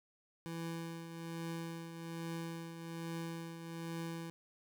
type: tone with tremolo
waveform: 25% pulse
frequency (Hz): 166.1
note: E3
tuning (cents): +13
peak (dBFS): -35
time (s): 0.46-4.3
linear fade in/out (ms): 0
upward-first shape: triangle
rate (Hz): 1.2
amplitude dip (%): 60
effects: none